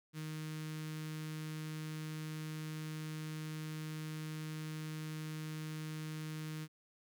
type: tone with notch filter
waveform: sawtooth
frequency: 155.56 Hz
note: D#3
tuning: in tune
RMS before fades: -43 dBFS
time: 0.13-6.68 s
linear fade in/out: 50 ms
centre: 690 Hz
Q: 0.65
effects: none